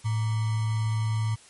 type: tone with sample-and-hold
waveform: sine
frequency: 110 Hz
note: A2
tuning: in tune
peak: -23 dBFS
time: 0.04-1.36 s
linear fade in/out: 20 ms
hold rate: 1050 Hz
effects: white hiss -53 dBFS RMS until 1.49 s + MP3 48 kbps